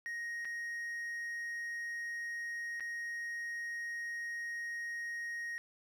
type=tone with dropouts; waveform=triangle; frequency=1874 Hz; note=A#6; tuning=9 cents sharp; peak=-36 dBFS; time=0.06-5.58 s; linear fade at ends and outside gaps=0 ms; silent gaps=0.448-0.453 / 2.798-2.806 s; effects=none